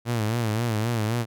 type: tone with vibrato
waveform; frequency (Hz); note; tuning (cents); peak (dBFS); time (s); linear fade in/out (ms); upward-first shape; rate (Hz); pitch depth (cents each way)
sawtooth; 113; A2; +47; -19; 0.05-1.26; 50; sine; 3.8; 110
effects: none